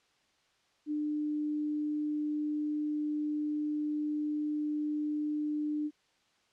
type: tone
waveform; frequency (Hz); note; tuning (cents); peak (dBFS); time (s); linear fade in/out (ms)
sine; 299.8; D4; +36; -30; 0.86-5.91; 50
effects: white hiss -70 dBFS RMS until 6.52 s + low-pass 5000 Hz 12 dB/octave